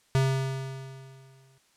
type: tone with exponential decay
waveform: square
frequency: 133.6 Hz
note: C3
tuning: 36 cents sharp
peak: -20 dBFS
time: 0.15-1.58 s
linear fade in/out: 0 ms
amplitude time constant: 310 ms
effects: white hiss -65 dBFS RMS until 1.76 s + low-pass 9000 Hz 12 dB/octave